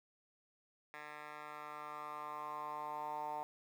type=tone with band-pass filter sweep; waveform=10% pulse; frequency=150 Hz; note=D3; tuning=37 cents sharp; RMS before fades=-45 dBFS; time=0.94-3.43 s; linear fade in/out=0 ms; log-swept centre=1600 to 850 Hz; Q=5.7; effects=11-bit